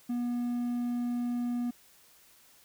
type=tone; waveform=triangle; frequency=241.8 Hz; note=B3; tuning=36 cents flat; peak=-27 dBFS; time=0.09-1.71 s; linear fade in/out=10 ms; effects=white hiss -60 dBFS RMS until 2.64 s